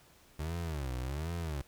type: tone with vibrato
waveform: 30% pulse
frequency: 73 Hz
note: D2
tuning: 10 cents flat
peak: -32 dBFS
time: 0.39-1.62 s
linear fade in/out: 5 ms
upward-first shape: sine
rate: 1.3 Hz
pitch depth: 280 cents each way
effects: pink hiss -62 dBFS RMS until 1.67 s